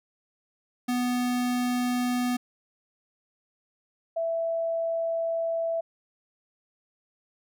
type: tone pair in turn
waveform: square / sine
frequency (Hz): 246.9 / 662.2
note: B3 / E5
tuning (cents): 0 / +8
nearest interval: octave + perfect fourth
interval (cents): 1708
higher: second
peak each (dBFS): -25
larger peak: neither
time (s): 0.88-2.37 / 4.16-5.81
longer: second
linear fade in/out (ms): 10
effects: none